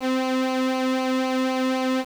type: tone with flanger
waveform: sawtooth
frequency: 259.3 Hz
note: C4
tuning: 15 cents flat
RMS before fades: -23 dBFS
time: 0-2.05 s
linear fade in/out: 50 ms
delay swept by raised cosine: 0.56 to 1.33 ms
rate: 3.9 Hz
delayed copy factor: -0.65
effects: low-pass 5000 Hz 12 dB/octave + 7-bit